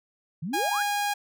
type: exponential sweep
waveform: sine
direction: up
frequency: 143 to 1775 Hz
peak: -29 dBFS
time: 0.42-0.83 s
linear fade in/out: 10 ms
type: tone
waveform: sawtooth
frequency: 819 Hz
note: G#5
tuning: 24 cents flat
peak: -21 dBFS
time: 0.53-1.14 s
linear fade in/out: 10 ms
effects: none